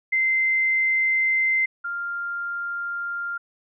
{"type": "tone pair in turn", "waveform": "sine", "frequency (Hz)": [2076, 1396.4], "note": ["C7", "F6"], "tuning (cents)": [-14, -1], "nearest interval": "perfect fifth", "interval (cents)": 687, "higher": "first", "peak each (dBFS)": [-18, -26], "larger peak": "first", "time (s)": [[0.12, 1.66], [1.84, 3.38]], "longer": "neither", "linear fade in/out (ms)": 10, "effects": []}